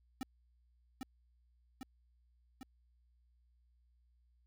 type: tone with echo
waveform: square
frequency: 261.6 Hz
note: C4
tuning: in tune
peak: -38 dBFS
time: 0.21-0.23 s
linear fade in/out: 0 ms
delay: 800 ms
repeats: 3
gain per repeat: -3 dB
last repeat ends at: 2.63 s
effects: added 60 Hz sine -68 dBFS peak until 4.46 s